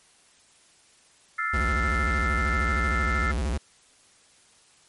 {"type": "chord", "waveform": "sine", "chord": "F major seventh", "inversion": "third", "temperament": "equal", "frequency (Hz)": [1318.5, 1396.9, 1760, 2093], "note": ["E6", "F6", "A6", "C7"], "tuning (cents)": [0, 0, 0, 0], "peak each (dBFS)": [-29, -32, -31, -31], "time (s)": [1.38, 3.32], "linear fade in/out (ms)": 10}
{"type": "tone with vibrato", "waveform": "square", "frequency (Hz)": 65.1, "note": "C2", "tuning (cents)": -8, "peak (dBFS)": -25, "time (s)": [1.53, 3.58], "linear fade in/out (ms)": 10, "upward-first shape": "square", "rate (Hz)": 13, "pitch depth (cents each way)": 230}
{"effects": ["white hiss -58 dBFS RMS until 4.88 s", "MP3 48 kbps"]}